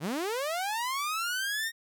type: linear sweep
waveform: sawtooth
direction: up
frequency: 129.9 to 1864.7 Hz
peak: -26 dBFS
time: 0-1.72 s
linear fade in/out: 50 ms
effects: none